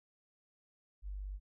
sine tone, 49 Hz, G1, in tune, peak -39 dBFS, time 1.02-1.4 s, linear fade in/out 50 ms, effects none

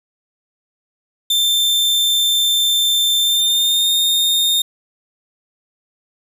40% pulse tone with pitch glide, 3568 to 3664 Hz, A7 to A#7, +23 to -31 cents, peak -12 dBFS, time 1.3-4.62 s, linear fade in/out 5 ms, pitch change +46 cents, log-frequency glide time 3.2-3.91 s, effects none

